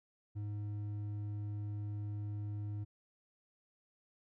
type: tone with hard clipping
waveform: sine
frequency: 103.83 Hz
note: G#2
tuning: in tune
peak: -39 dBFS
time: 0.35-2.85 s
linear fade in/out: 20 ms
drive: 5 dB
effects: none